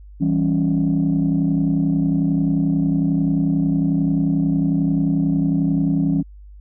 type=chord; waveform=sine; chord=C# diminished; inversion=first; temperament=equal; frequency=164.81 / 196 / 277.2 Hz; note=E3 / G3 / C#4; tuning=0 / 0 / 0 cents; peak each=-18 / -21 / -18 dBFS; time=0.2-6.23 s; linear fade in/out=20 ms; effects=tanh soft clip ceiling -10 dBFS + added 50 Hz sine -38 dBFS peak until 6.6 s